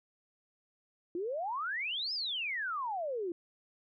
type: exponential two-way sweep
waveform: sine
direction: up then down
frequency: 330 to 5274 to 330 Hz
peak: -33 dBFS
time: 1.15-3.32 s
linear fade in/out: 2 ms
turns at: 2.13 s
effects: none